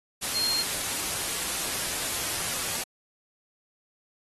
sine tone in noise, 4219 Hz, C8, 14 cents sharp, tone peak -25 dBFS, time 0.34-0.63 s, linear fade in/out 20 ms, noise white, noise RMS -30 dBFS, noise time 0.21-2.84 s, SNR +2 dB, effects AAC 32 kbps

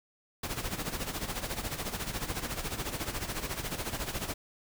pink noise with tremolo, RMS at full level -33 dBFS, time 0.43-4.34 s, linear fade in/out 5 ms, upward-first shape sine, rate 14 Hz, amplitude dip 70%, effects none

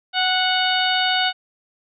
harmonic tone with a mistuned harmonic, 737 Hz, F#5, 7 cents flat, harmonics 1 / 2 / 3 / 4 / 5 / 6, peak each -22 / -23 / -28 / -23 / -25 / -29 dBFS, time 0.13-1.33 s, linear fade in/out 50 ms, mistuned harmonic 1, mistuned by +16 cents, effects none

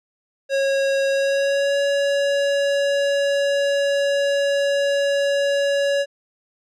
square tone with pitch glide, 547 to 562.7 Hz, C#5 to C#5, -23 to +26 cents, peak -18 dBFS, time 0.49-6.06 s, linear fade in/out 50 ms, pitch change +49 cents, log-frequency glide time 1.1-1.78 s, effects low-pass 6000 Hz 12 dB/octave

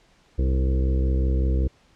harmonic tone with a mistuned harmonic, 65.3 Hz, C2, 3 cents flat, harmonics 1 / 2 / 3 / 4 / 5 / 6 / 7 / 8, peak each -19 / -30 / -34 / -37 / -33 / -40 / -36 / -40 dBFS, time 0.38-1.68 s, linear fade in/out 10 ms, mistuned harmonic 6, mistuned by +29 cents, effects pink hiss -59 dBFS RMS until 1.95 s + low-pass 6000 Hz 12 dB/octave

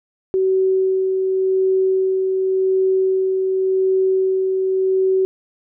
sine tone with tremolo, 378.8 Hz, F#4, 41 cents sharp, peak -13 dBFS, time 0.34-5.25 s, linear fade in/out 0 ms, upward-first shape sine, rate 0.89 Hz, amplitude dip 30%, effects none

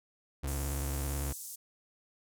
35% pulse tone with vibrato, 69.5 Hz, C#2, 5 cents sharp, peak -31 dBFS, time 0.43-1.33 s, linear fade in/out 10 ms, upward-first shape square, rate 18 Hz, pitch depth 76 cents each way
pink band-pass noise, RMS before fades -44 dBFS, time 0.47-1.56 s, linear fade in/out 10 ms, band 6600 to 15000 Hz, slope 24 dB/octave
effects none

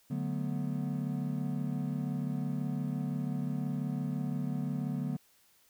triangle chord, B minor seventh, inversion first, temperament equal with one note detuned, 146.83 / 185 / 220 / 245.8 Hz, D3 / F#3 / A3 / B3, 0 / 0 / 0 / -8 cents, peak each -33 / -36 / -38 / -35 dBFS, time 0.1-5.17 s, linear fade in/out 10 ms, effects white hiss -66 dBFS RMS until 5.69 s

